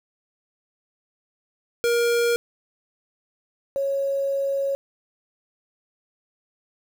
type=tone pair in turn; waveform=square / sine; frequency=472.1 / 551.4 Hz; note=A#4 / C#5; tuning=+22 / -9 cents; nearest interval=minor third; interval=269 cents; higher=second; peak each=-19 / -21 dBFS; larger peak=first; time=1.84-2.36 / 3.76-4.75 s; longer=second; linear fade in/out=0 ms; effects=8-bit